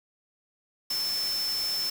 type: tone in noise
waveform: sine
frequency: 5300 Hz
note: E8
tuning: 9 cents sharp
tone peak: -27 dBFS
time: 0.9-1.9 s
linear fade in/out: 5 ms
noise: white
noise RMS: -37 dBFS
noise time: 0.9-1.9 s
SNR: +7 dB
effects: none